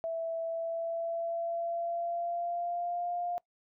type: tone with pitch glide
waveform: sine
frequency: 659.3 to 702.6 Hz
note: E5 to F5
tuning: 0 to +10 cents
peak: -31 dBFS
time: 0.04-3.38 s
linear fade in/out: 0 ms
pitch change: +110 cents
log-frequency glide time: 0.42-3.11 s
effects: noise-tail reverb RT60 0.1 s tail -22 dB re dry